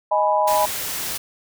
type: chord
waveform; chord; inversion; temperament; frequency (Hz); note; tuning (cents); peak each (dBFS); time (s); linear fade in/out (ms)
sine; G# minor; second; equal with one note detuned; 622.3 / 833.5 / 987.8; D#5 / G#5 / B5; 0 / +6 / 0; -20; 0.11-0.66; 10
type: noise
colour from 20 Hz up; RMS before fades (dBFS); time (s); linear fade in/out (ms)
white; -27; 0.47-1.18; 10
effects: none